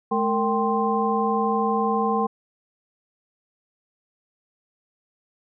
sine tone cluster, 214.1 / 457.9 / 780 / 1048 Hz, A3 / A#4 / G5 / C6, -47 / -31 / -9 / +2 cents, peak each -25 dBFS, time 0.11-2.27 s, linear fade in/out 10 ms, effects none

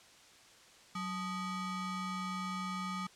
square ring-modulated tone, 527 Hz, C5, 12 cents sharp, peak -34 dBFS, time 0.95-3.07 s, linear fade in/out 5 ms, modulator 713 Hz, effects white hiss -59 dBFS RMS until 3.15 s + low-pass 7000 Hz 12 dB/octave

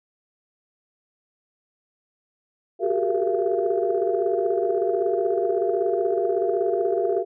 sine tone cluster, 367.9 / 393 / 409.2 / 462.9 / 678 Hz, F#4 / G4 / G#4 / A#4 / E5, -10 / +4 / -26 / -12 / +49 cents, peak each -26 dBFS, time 2.79-7.25 s, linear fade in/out 50 ms, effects tanh soft clip ceiling -10 dBFS

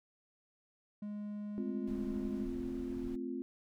triangle tone, 207.7 Hz, G#3, in tune, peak -37 dBFS, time 1.02-2.47 s, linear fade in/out 5 ms
sine chord, F major, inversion first, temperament equal, 220 / 261.6 / 349.2 Hz, A3 / C4 / F4, 0 / 0 / 0 cents, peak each -44 / -39 / -42 dBFS, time 1.58-3.42 s, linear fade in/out 0 ms
brown noise, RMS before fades -48 dBFS, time 1.87-3.16 s, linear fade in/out 5 ms
effects none

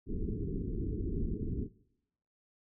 pink low-pass noise, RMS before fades -35 dBFS, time 0.06-1.69 s, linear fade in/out 50 ms, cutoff 430 Hz, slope 96 dB/octave, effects noise-tail reverb RT60 0.8 s tail -21 dB re dry

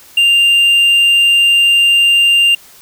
triangle tone, 2792 Hz, F7, 1 cent flat, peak -5 dBFS, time 0.17-2.55 s, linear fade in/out 5 ms, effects white hiss -41 dBFS RMS until 2.81 s

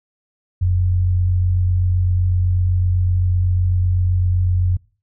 sine tone pair together, 42.8 / 90.7 Hz, F1 / F#2, -34 / -34 cents, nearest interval octave + minor second, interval 1300 cents, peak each -23 / -14 dBFS, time 0.61-4.77 s, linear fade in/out 10 ms, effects noise-tail reverb RT60 0.4 s tail -23 dB re dry

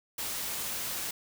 white noise, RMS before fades -35 dBFS, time 0.18-1.11 s, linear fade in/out 5 ms, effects none

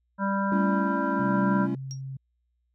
harmonic tone, 197 Hz, G3, 9 cents sharp, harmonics 1 / 3 / 5 / 7 / 8, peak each -26 / -33 / -29 / -34 / -36 dBFS, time 0.18-1.68 s, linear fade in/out 50 ms
triangle chord, A dominant seventh, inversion third, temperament equal with one note detuned, 196 / 220 / 277.2 / 338.1 Hz, G3 / A3 / C#4 / E4, 0 / 0 / 0 / +44 cents, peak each -29 / -32 / -28 / -31 dBFS, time 0.52-1.75 s, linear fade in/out 2 ms
sine tone with pitch glide, 130.81 to 134.1 Hz, C3 to C3, 0 to +43 cents, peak -33 dBFS, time 1.19-2.17 s, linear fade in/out 5 ms, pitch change +43 cents, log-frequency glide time 1.34-1.86 s
sine tone with exponential decay, 5620 Hz, F8, 10 cents sharp, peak -33 dBFS, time 1.91-2.01 s, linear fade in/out 0 ms, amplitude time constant 21 ms
effects added 60 Hz sine -70 dBFS peak until 2.74 s

